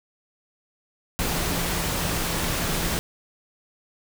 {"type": "tone in noise", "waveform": "sine", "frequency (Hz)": 170, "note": "F3", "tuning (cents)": -46, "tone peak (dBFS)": -33, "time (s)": [1.19, 2.99], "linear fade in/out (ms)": 0, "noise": "pink", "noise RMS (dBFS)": -26, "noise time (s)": [1.19, 2.99], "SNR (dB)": -10, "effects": []}